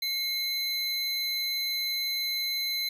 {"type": "tone pair together", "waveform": "square", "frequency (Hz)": [2157, 4063], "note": ["C#7", "B7"], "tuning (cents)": [-48, 48], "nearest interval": "major seventh", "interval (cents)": 1096, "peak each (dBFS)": [-36, -29], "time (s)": [0.02, 2.89], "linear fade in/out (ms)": 5, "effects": []}